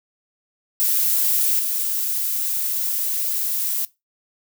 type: noise with level steps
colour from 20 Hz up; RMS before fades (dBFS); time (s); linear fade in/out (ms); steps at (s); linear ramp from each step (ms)
violet; -19 / -23; 0.8-3.85; 0; 1.59; 5
effects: noise-tail reverb RT60 0.2 s tail -19 dB re dry